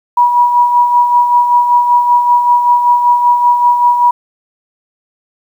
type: tone with tremolo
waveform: sine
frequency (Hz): 968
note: B5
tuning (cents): -35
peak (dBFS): -4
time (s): 0.17-4.11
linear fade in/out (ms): 5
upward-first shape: sine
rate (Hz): 5.2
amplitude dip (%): 50
effects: 7-bit